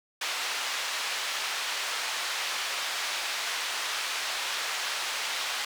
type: band-pass noise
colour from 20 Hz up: white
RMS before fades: -32 dBFS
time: 0.21-5.65 s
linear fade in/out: 5 ms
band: 800 to 4200 Hz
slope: 12 dB/octave
effects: none